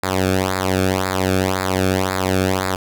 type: tone with flanger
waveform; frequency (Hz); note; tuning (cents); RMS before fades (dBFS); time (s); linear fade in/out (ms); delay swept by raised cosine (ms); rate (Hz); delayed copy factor
sawtooth; 94; F#2; +28; -19; 0.03-2.76; 5; 0.33 to 1.03; 1.9; -0.85
effects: none